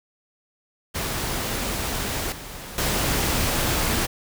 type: noise with level steps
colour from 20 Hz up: pink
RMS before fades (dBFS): -27 / -37 / -23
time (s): 0.94-4.07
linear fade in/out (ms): 20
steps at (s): 2.32 / 2.78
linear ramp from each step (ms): 2
effects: none